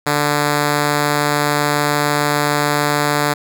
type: tone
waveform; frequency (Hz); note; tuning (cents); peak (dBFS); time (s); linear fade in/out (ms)
5% pulse; 146.83; D3; 0; -3; 0.06-3.34; 10
effects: none